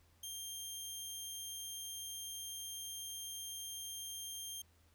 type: tone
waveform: 15% pulse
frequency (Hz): 3188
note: G7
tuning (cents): +28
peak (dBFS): -36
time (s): 0.23-4.62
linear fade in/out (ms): 5
effects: added 82 Hz sine -68 dBFS peak until 4.94 s + pink hiss -72 dBFS RMS until 4.94 s